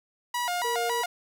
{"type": "tone with vibrato", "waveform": "sawtooth", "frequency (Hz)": 830.6, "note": "G#5", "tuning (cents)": 0, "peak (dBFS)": -23, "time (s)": [0.34, 1.06], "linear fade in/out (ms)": 5, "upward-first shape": "square", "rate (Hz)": 3.6, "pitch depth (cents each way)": 270}
{"type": "tone", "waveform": "triangle", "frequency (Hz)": 466.2, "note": "A#4", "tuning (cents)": 0, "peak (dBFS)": -28, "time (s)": [0.64, 1.02], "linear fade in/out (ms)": 10}
{"effects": []}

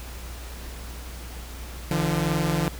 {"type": "tone pair together", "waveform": "sawtooth", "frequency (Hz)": [149, 171.14], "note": ["D3", "F3"], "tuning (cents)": [25, -35], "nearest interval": "major second", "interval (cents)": 240, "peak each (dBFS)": -21, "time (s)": [1.91, 2.68], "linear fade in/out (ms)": 0, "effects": ["added 60 Hz sine -36 dBFS peak until 2.79 s", "pink hiss -42 dBFS RMS until 2.79 s"]}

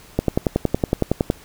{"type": "click train", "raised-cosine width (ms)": 2, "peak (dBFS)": -3, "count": 13, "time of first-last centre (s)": [0.19, 1.301], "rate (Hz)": 10.8, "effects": ["pink hiss -46 dBFS RMS until 1.44 s"]}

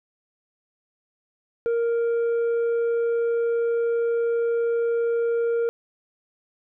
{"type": "tone with tanh clipping", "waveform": "sine", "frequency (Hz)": 466.2, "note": "A#4", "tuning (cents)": 0, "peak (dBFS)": -21, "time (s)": [1.66, 5.69], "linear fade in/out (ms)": 0, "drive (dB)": 4, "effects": []}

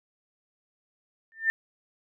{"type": "tone with exponential growth", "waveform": "sine", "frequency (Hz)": 1796, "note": "A6", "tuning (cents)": 35, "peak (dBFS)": -17, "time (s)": [1.32, 1.5], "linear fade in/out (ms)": 0, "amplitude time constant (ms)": 37, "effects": []}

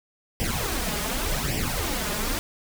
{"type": "noise with flanger", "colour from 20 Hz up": "pink", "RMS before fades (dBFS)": -27, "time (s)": [0.4, 2.39], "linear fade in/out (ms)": 0, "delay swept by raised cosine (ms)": [0.37, 4.87], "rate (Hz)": 0.87, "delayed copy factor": 0.7, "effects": []}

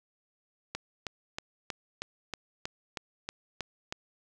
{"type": "click train", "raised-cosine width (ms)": 0.2, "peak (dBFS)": -17, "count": 11, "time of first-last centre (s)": [0.75, 3.925], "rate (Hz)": 3.15, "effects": []}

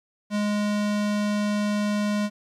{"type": "tone", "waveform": "square", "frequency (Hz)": 207.7, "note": "G#3", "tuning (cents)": 0, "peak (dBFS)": -23, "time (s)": [0.3, 2.3], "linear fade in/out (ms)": 50, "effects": ["low-pass 8000 Hz 12 dB/octave", "10-bit"]}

